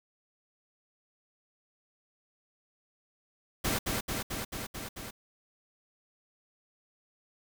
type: noise with echo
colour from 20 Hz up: pink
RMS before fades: -30 dBFS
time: 3.64-3.79 s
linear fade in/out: 10 ms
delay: 220 ms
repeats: 6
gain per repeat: -2 dB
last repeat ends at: 5.11 s
effects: none